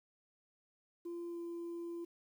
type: tone with pitch glide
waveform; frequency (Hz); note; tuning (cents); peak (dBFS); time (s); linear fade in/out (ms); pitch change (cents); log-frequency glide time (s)
sine; 343.6 to 341; F4 to F4; -28 to -41; -38; 1.05-2.05; 10; -13; 1.29-1.38
effects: tanh soft clip ceiling -39 dBFS + 11-bit

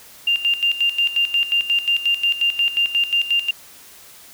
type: tone with tremolo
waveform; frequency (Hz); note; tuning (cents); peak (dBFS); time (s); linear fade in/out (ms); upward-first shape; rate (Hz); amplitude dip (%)
sine; 2794; F7; 0; -14; 0.27-3.51; 5; square; 5.6; 75
effects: white hiss -44 dBFS RMS until 4.33 s

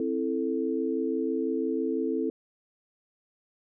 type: chord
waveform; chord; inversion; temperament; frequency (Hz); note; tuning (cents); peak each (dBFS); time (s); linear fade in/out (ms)
sine; A minor; first; just; 264 / 330 / 440; C4 / E4 / A4; +16 / +2 / 0; -30; 0-2.3; 2
effects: none

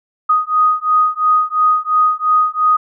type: beating tone pair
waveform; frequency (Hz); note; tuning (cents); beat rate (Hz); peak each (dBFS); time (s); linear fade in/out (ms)
sine; 1244.5 / 1247.4; D#6 / D#6; 0 / +4; 2.9; -14; 0.29-2.77; 10
effects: none

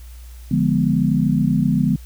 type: chord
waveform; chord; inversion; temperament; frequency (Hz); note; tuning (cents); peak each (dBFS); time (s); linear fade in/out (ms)
sine; D diminished seventh; none; equal; 146.83 / 174.61 / 207.7 / 246.9; D3 / F3 / Ab3 / Cb4; 0 / 0 / 0 / 0; -20; 0.51-1.96; 5
effects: added 60 Hz sine -35 dBFS peak until 2.05 s + white hiss -50 dBFS RMS until 2.05 s

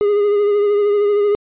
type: tone with vibrato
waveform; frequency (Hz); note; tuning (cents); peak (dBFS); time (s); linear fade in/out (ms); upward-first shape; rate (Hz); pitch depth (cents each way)
triangle; 411.1; G#4; -18; -10; 0.01-1.35; 0; triangle; 13; 36
effects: resampled to 8000 Hz

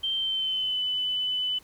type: tone with pitch glide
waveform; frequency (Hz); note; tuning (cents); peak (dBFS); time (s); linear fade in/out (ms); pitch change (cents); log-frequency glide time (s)
sine; 3136 to 3003; G7 to F#7; 0 to +25; -25; 0.03-1.59; 10; -75; 0.14-0.81
effects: pink hiss -56 dBFS RMS until 1.63 s

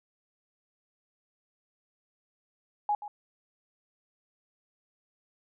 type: tone with echo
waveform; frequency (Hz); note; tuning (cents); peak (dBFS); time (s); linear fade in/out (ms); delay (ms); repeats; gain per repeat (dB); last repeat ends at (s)
sine; 832; G#5; +3; -24; 2.89-2.95; 2; 130; 1; -13; 3.08
effects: none

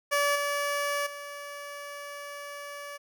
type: tone with level steps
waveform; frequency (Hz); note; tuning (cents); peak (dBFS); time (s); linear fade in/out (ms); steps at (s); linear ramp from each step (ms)
15% pulse; 575; D5; -37; -17 / -21 / -32; 0.11-2.98; 20; 0.35 / 1.06; 10
effects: none

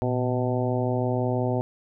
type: harmonic tone with a mistuned harmonic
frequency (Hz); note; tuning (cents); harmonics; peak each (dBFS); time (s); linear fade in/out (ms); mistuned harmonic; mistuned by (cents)
125.8; B2; +32; 1 / 2 / 3 / 4 / 5 / 6 / 7; -26 / -29 / -30 / -31 / -31 / -35 / -36; 0.02-1.61; 0; 1; -100
effects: none

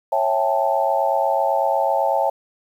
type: chord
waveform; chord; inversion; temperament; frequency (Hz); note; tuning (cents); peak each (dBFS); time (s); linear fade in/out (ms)
sine; A dominant seventh; first; just; 550 / 660 / 792 / 880; C#5 / E5 / G5 / A5; -14 / +2 / +18 / 0; -22; 0.12-2.3; 5
effects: 8-bit

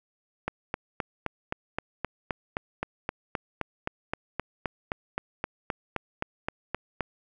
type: click train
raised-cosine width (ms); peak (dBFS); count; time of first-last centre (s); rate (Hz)
0.5; -13; 26; 0.48-7.007; 3.83
effects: none

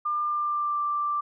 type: tone with pitch glide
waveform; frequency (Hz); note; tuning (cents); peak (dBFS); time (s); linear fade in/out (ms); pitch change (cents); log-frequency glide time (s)
sine; 1199 to 1177; D6 to D6; +36 to +3; -24; 0.05-1.21; 10; -33; 0.22-0.8
effects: none

